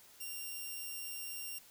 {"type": "tone", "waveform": "5% pulse", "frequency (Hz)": 2776, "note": "F7", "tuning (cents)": -11, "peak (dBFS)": -32, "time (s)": [0.2, 1.59], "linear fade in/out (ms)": 10, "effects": ["white hiss -60 dBFS RMS until 1.7 s"]}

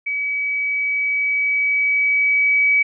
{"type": "tone with level ramp", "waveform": "sine", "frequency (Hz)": 2278, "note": "C#7", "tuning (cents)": 47, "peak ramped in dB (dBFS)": [-20, -12], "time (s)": [0.06, 2.83], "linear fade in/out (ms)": 10, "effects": []}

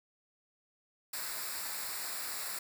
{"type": "noise with comb filter", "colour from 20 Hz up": "white", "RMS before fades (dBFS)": -39, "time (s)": [1.13, 2.59], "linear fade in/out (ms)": 5, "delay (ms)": 0.32, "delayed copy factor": -0.7, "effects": []}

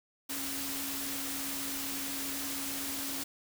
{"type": "tone in noise", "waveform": "sine", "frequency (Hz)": 275.2, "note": "C#4", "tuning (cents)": -12, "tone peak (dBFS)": -42, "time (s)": [0.29, 3.24], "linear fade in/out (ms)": 10, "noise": "white", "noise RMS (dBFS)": -37, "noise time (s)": [0.29, 3.24], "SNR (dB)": -8, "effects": []}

